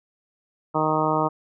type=harmonic tone; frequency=155.56 Hz; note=D#3; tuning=in tune; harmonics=1 / 2 / 3 / 4 / 5 / 6 / 7 / 8; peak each=-29 / -27 / -28 / -27 / -28 / -26 / -28 / -28 dBFS; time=0.74-1.29 s; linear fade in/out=20 ms; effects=none